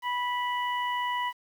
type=harmonic tone; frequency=983 Hz; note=B5; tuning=8 cents flat; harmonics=1 / 2 / 3; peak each=-28 / -34 / -38 dBFS; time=0.02-1.33 s; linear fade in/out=50 ms; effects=9-bit